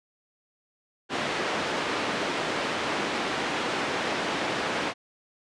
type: band-pass noise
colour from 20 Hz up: pink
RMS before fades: -29 dBFS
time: 1.09-4.94 s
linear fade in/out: 50 ms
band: 280 to 3400 Hz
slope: 12 dB/octave
effects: resampled to 22050 Hz